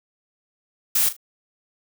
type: noise with echo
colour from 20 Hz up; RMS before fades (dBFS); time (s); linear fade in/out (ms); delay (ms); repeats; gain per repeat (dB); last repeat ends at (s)
blue; -19; 0.95-1.09; 5; 38; 2; -13; 1.166
effects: none